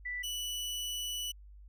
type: tone pair in turn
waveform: sine / sawtooth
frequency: 1975.5 / 2960 Hz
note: B6 / F#7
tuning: 0 / 0 cents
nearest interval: perfect fifth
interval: 700 cents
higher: second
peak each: -35 / -32 dBFS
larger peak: second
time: 0.05-0.23 / 0.23-1.32 s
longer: second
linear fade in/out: 10 ms
effects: added 50 Hz sine -50 dBFS peak until 1.68 s